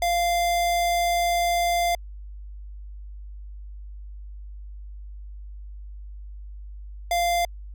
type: tone pair in turn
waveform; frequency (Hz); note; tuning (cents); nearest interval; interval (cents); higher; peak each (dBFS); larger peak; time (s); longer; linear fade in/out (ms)
square; 694 / 694; F5 / F5; -11 / -11; unison; 0; neither; -21 / -21; neither; 0.02-1.95 / 7.11-7.45; first; 2
effects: added 50 Hz sine -36 dBFS peak until 7.74 s